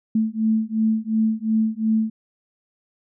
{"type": "beating tone pair", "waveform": "sine", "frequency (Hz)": [218.8, 221.6], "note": ["A3", "A3"], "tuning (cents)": [-9, 13], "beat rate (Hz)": 2.8, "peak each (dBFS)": -21, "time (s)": [0.15, 2.1], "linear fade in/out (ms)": 5, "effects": []}